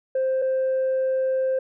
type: tone pair in turn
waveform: sine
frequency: 524 / 524 Hz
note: C5 / C5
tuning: +2 / +2 cents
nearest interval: unison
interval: 0 cents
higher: neither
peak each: -18 dBFS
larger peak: neither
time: 0.15-0.42 / 0.42-1.59 s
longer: second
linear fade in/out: 5 ms
effects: tanh soft clip ceiling -18 dBFS